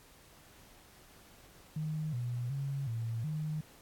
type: tone with pitch steps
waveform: sine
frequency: 155.1 / 121.7 / 138.4 / 114.7 / 154 Hz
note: D#3 / B2 / C#3 / A#2 / D#3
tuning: -5 / -25 / -2 / -28 / -17 cents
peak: -33 dBFS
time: 1.76-3.61 s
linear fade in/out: 5 ms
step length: 370 ms
effects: pink hiss -59 dBFS RMS until 3.81 s + AAC 64 kbps